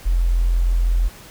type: tone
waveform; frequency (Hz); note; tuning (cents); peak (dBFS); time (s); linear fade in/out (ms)
sine; 42.97; F1; -27; -14; 0.05-1.09; 20
effects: pink hiss -42 dBFS RMS until 1.3 s